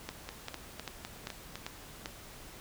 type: two click trains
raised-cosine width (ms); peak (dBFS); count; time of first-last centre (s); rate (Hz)
0.2; -20 / -22; 6 / 6; 0.09-2.059 / 0.29-1.556; 2.54 / 3.95
effects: pink hiss -50 dBFS RMS until 2.6 s